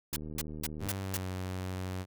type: noise bursts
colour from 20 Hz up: white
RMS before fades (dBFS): -34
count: 5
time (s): 0.13-1.17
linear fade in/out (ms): 2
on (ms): 32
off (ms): 220
type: click train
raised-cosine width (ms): 3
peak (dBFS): -30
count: 58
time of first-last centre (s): 0.13-0.872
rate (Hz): 76.8
type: tone with pitch glide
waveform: sawtooth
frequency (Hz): 98 to 92.77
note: G2 to F#2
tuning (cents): 0 to +5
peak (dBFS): -31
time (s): 0.79-2.06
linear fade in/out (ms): 50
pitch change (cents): -95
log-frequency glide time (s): 0.91-1.26
effects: none